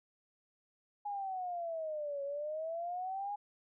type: exponential two-way sweep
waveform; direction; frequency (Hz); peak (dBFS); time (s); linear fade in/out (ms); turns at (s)
sine; down then up; 830.6 to 554.4 to 830.6; -36; 1.05-3.36; 10; 2.23
effects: none